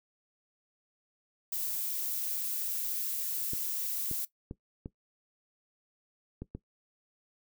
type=noise; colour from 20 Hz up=violet; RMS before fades=-34 dBFS; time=1.52-4.25 s; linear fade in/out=5 ms
type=clicks; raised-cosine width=3 ms; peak=-26 dBFS; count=6; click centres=3.534 / 4.113 / 4.511 / 4.859 / 6.42 / 6.55 s
effects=noise-tail reverb RT60 0.1 s tail -17 dB re dry